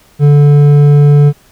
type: tone with hard clipping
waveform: triangle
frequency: 145.4 Hz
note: D3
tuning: 17 cents flat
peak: -4 dBFS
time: 0.19-1.33 s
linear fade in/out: 50 ms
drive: 10 dB
effects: pink hiss -46 dBFS RMS until 1.51 s